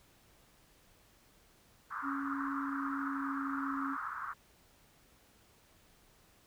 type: band-pass noise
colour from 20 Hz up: white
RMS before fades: -40 dBFS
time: 1.9-4.34 s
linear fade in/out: 20 ms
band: 1100 to 1400 Hz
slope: 48 dB/octave
type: tone with pitch glide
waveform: sine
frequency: 277.2 to 274.6 Hz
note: C#4 to C#4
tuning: 0 to -16 cents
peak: -36 dBFS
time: 2.02-3.97 s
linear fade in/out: 50 ms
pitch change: -16 cents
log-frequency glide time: 2.6-3.76 s
effects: pink hiss -65 dBFS RMS until 6.46 s